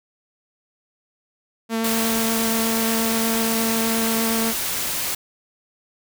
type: tone with vibrato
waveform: sawtooth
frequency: 225.8 Hz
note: A3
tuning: 45 cents sharp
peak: -17 dBFS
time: 1.69-4.54 s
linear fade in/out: 50 ms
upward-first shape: sine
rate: 8.4 Hz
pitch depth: 9 cents each way
type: noise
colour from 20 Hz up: white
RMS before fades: -25 dBFS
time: 1.84-5.15 s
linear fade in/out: 5 ms
effects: none